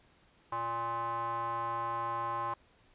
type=tone with band-pass filter; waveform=square; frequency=116.54 Hz; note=A#2; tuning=in tune; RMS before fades=-35 dBFS; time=0.52-2.54 s; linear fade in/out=5 ms; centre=1000 Hz; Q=6.8; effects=pink hiss -65 dBFS RMS until 2.94 s + resampled to 8000 Hz